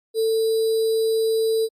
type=tone with sample-and-hold; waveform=sine; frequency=445.6 Hz; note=A4; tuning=22 cents sharp; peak=-17 dBFS; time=0.14-1.69 s; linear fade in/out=50 ms; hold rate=4410 Hz; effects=MP3 64 kbps